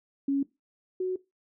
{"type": "tone pair in turn", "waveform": "sine", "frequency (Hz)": [277.2, 370], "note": ["C#4", "F#4"], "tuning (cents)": [0, 0], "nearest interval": "perfect fourth", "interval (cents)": 500, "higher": "second", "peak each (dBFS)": [-23, -26], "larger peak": "first", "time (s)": [[0.28, 0.43], [1, 1.16]], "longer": "second", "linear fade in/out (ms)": 5, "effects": ["noise-tail reverb RT60 0.2 s tail -18 dB re dry"]}